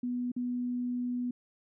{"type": "tone with dropouts", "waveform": "sine", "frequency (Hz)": 246, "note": "B3", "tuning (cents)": -7, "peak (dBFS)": -30, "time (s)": [0.03, 1.31], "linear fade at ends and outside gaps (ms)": 5, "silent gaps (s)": [0.318, 0.363], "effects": []}